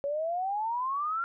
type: exponential sweep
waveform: sine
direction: up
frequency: 554.4 to 1396.9 Hz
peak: -28 dBFS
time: 0.04-1.24 s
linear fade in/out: 0 ms
effects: none

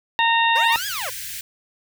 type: harmonic tone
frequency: 921 Hz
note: A#5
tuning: 21 cents flat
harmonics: 1 / 2 / 3 / 4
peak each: -18 / -21 / -23 / -24 dBFS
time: 0.19-0.76 s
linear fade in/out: 0 ms
type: linear two-way sweep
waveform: 15% pulse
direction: up then down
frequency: 458.1 to 1706 to 458.1 Hz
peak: -20 dBFS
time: 0.55-1.1 s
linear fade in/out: 10 ms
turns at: 0.87 s
type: band-stop noise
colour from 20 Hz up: white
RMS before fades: -32 dBFS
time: 0.72-1.41 s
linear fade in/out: 2 ms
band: 140 to 1500 Hz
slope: 96 dB/octave
effects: none

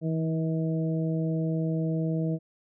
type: harmonic tone with a mistuned harmonic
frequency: 160.2 Hz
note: E3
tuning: 49 cents flat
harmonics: 1 / 2 / 3 / 4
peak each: -26 / -32 / -36 / -38 dBFS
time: 0.01-2.39 s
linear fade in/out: 50 ms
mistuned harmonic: 1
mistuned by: +20 cents
effects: none

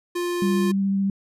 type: tone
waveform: square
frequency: 350.9 Hz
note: F4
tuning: 8 cents sharp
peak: -24 dBFS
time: 0.15-0.72 s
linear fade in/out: 10 ms
type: tone with vibrato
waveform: sine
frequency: 196 Hz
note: G3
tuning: in tune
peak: -19 dBFS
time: 0.42-1.1 s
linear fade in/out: 2 ms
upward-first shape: sine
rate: 14 Hz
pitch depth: 10 cents each way
effects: resampled to 32000 Hz

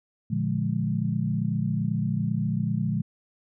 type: chord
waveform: sine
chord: Bb dominant seventh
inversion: none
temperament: equal with one note detuned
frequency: 116.54 / 146.83 / 174.61 / 209.3 Hz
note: Bb2 / D3 / F3 / Ab3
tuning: 0 / 0 / 0 / +14 cents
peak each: -29 dBFS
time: 0.3-3.02 s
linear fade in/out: 10 ms
effects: none

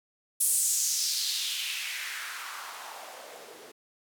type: noise with band-pass filter sweep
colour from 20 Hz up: blue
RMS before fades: -32 dBFS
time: 0.4-3.72 s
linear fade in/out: 10 ms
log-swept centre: 10000 to 370 Hz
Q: 2.5
effects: none

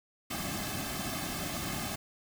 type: noise with comb filter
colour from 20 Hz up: pink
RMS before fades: -36 dBFS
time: 0.3-1.96 s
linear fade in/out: 10 ms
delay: 2.1 ms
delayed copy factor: -0.9
effects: none

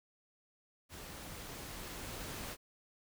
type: noise with level ramp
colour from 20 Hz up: pink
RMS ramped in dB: -49 to -43 dBFS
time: 0.89-2.57 s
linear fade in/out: 50 ms
effects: none

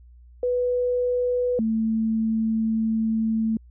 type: tone pair in turn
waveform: sine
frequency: 493.9 / 222.2 Hz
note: B4 / A3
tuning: 0 / +17 cents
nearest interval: octave + major second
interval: 1383 cents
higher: first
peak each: -20 dBFS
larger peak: neither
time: 0.43-1.59 / 1.59-3.57 s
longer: second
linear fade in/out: 2 ms
effects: added 60 Hz sine -46 dBFS peak until 3.7 s

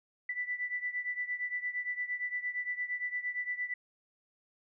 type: beating tone pair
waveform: sine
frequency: 1975.5 / 1984.2 Hz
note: B6 / B6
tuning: 0 / +8 cents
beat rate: 8.7 Hz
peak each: -35 / -38 dBFS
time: 0.29-3.74 s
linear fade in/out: 5 ms
effects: none

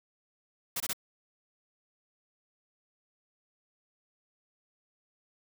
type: noise bursts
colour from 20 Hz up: white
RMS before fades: -33 dBFS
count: 3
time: 0.76-0.932 s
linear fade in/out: 5 ms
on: 42 ms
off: 23 ms
effects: none

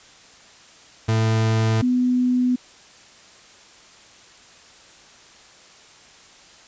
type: tone pair in turn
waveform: 40% pulse / sine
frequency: 111.2 / 249.6 Hz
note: A2 / B3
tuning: +19 / +19 cents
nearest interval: octave + major second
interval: 1400 cents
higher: second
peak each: -16 dBFS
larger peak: neither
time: 1.08-1.82 / 1.82-2.56 s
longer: neither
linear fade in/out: 10 ms
effects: white hiss -48 dBFS RMS until 6.67 s + resampled to 16000 Hz

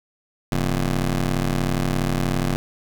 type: ring-modulated tone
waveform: 20% pulse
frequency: 92.2 Hz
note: F#2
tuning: 6 cents flat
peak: -12 dBFS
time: 0.52-2.56 s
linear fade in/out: 0 ms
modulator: 64.6 Hz
effects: none

